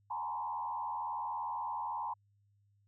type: tone with frequency modulation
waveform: sine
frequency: 932.3 Hz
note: A#5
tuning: in tune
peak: -35 dBFS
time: 0.1-2.14 s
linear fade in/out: 10 ms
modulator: 81.2 Hz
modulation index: 1.3
effects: added 101 Hz sine -68 dBFS peak until 2.87 s